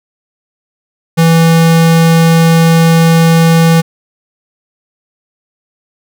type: tone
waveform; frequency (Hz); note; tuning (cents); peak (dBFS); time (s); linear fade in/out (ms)
square; 164.81; E3; 0; -5; 1.17-3.82; 20
effects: none